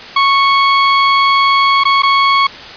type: tone with dropouts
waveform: sawtooth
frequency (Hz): 1105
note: C#6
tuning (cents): -6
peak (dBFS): -4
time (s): 0.16-2.47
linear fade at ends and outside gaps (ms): 5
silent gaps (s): 1.837-1.852 / 2.022-2.032
effects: white hiss -30 dBFS RMS until 2.76 s + resampled to 11025 Hz